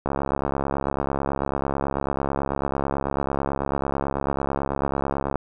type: click train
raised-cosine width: 1 ms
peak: -10 dBFS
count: 367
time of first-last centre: 0.06-5.357 s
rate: 69.1 Hz
effects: none